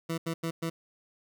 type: tone bursts at uneven times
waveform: 20% pulse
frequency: 164.81 Hz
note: E3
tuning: in tune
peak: -25 dBFS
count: 4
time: 0.09-0.18 / 0.26-0.34 / 0.43-0.51 / 0.62-0.7 s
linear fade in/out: 10 ms
effects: none